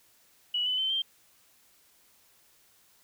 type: tone with pitch steps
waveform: sine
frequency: 2937 / 3009 / 3083 / 3159 Hz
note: F#7 / F#7 / G7 / G7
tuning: -13 / +28 / -29 / +13 cents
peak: -26 dBFS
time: 0.54-1.02 s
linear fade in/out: 5 ms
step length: 120 ms
effects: white hiss -63 dBFS RMS until 3.03 s